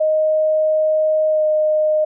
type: tone with pitch glide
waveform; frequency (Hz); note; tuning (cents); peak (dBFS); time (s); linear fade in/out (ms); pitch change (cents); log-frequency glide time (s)
sine; 622.3 to 615.9; D#5 to D#5; 0 to -18; -13; 0-2.05; 10; -18; 1.29-1.44
effects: none